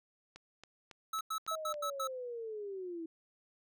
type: click train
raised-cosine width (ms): 0.2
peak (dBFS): -33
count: 6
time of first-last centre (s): 0.36-1.741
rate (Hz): 3.62
type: tone bursts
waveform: square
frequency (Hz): 1300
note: E6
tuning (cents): -24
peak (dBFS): -35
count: 6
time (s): 1.13-2.074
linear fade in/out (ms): 5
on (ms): 79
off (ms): 94
type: linear sweep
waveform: sine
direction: down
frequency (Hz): 647 to 320.7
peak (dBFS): -39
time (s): 1.51-3.06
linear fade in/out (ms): 5
effects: none